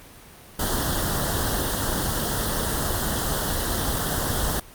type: band-stop noise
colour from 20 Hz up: pink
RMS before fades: -24 dBFS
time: 0.59-4.6 s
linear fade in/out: 5 ms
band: 1900 to 2900 Hz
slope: 96 dB/octave
effects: pink hiss -46 dBFS RMS until 4.74 s + Opus 32 kbps